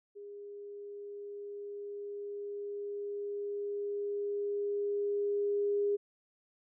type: tone with level ramp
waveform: sine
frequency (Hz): 407.5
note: G#4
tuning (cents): -33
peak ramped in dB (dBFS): -44 to -27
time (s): 0.15-5.97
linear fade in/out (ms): 20
effects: none